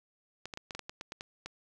clicks, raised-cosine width 0.2 ms, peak -23 dBFS, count 11, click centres 0.456 / 0.538 / 0.574 / 0.708 / 0.75 / 0.793 / 0.895 / 1.011 / 1.121 / 1.209 / 1.46 s, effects none

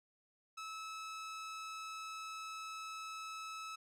sawtooth tone, 1300 Hz, E6, 24 cents flat, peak -40 dBFS, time 0.57-3.76 s, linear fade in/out 10 ms, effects low-pass 9000 Hz 12 dB/octave

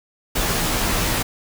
pink noise with comb filter, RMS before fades -21 dBFS, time 0.35-1.23 s, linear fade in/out 10 ms, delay 14 ms, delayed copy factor -0.6, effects none

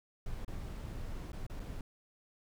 brown noise with dropouts, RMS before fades -41 dBFS, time 0.26-1.81 s, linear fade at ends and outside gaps 2 ms, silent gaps 0.448-0.479 / 1.319-1.33 / 1.466-1.498 / 1.596-1.6 s, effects none

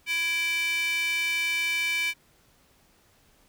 square tone with high-pass filter, 333.1 Hz, E4, 18 cents sharp, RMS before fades -27 dBFS, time 0.06-2.14 s, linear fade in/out 50 ms, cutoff 2400 Hz, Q 5.9, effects pink hiss -62 dBFS RMS until 3.48 s

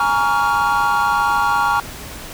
triangle chord, Bb minor seventh, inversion third, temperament equal with one note detuned, 830.6 / 932.3 / 1122.9 / 1396.9 Hz, Ab5 / Bb5 / Db6 / F6, 0 / 0 / +22 / 0 cents, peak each -18 dBFS, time 0-1.8 s, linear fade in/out 2 ms, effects pink hiss -33 dBFS RMS until 2.33 s

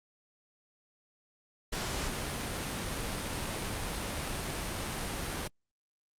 pink noise, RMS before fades -35 dBFS, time 1.72-5.48 s, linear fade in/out 10 ms, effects low-pass 11000 Hz 12 dB/octave + Opus 48 kbps

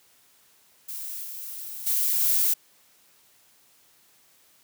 violet noise with level steps, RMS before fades -35 / -37 / -24 / -22 dBFS, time 0.88-2.54 s, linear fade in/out 10 ms, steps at 1.23 / 1.86 / 2.2 s, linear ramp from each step 10 ms, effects white hiss -60 dBFS RMS until 4.63 s + high-pass 80 Hz 12 dB/octave

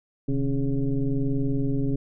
sine tone with frequency modulation, 131.6 Hz, C3, 10 cents sharp, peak -21 dBFS, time 0.28-1.96 s, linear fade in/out 5 ms, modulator 142 Hz, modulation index 1.5, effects none

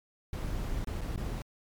brown noise with dropouts, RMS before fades -34 dBFS, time 0.33-1.42 s, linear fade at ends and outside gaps 2 ms, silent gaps 0.846-0.871 / 1.01-1.014 / 1.161-1.176 s, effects MP3 96 kbps

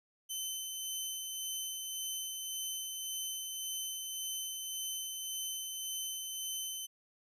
15% pulse tone with tremolo, 3062 Hz, G7, 41 cents flat, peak -29 dBFS, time 0.29-6.87 s, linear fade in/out 20 ms, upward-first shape sine, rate 1.8 Hz, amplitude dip 30%, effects none

